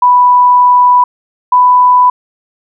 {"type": "tone pair in turn", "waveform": "sine", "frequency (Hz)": [987.8, 994.1], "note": ["B5", "B5"], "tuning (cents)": [0, 11], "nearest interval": "unison", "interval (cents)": 11, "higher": "second", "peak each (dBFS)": -3, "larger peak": "neither", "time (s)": [[0.02, 1.04], [1.52, 2.1]], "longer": "first", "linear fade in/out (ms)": 5, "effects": []}